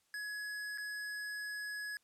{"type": "tone with dropouts", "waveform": "square", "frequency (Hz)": 1683, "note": "G#6", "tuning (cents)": 23, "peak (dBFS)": -40, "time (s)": [0.14, 1.97], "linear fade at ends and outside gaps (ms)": 1, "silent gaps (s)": [0.776, 0.782], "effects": ["white hiss -75 dBFS RMS until 2.03 s", "low-pass 11000 Hz 12 dB/octave"]}